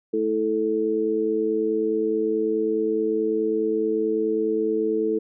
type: harmonic tone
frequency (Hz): 109.4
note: A2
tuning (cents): -9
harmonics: 2 / 3 / 4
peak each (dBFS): -31 / -25 / -22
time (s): 0.13-5.19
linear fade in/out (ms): 10
effects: none